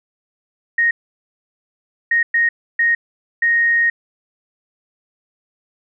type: tone bursts at uneven times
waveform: sine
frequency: 1864.7 Hz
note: A#6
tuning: in tune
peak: -12 dBFS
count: 5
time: 0.78-0.91 / 2.11-2.23 / 2.34-2.49 / 2.79-2.95 / 3.42-3.9 s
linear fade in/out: 5 ms
effects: none